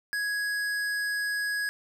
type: tone with hard clipping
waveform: sine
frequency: 1665 Hz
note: G#6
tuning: 4 cents sharp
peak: -29 dBFS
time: 0.13-1.69 s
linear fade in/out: 0 ms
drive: 13 dB
effects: none